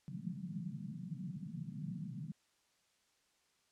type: band-pass noise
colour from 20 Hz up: white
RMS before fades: -44 dBFS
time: 0.08-2.32 s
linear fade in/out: 0 ms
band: 140 to 200 Hz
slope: 48 dB/octave
effects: white hiss -75 dBFS RMS until 3.71 s + low-pass 8000 Hz 12 dB/octave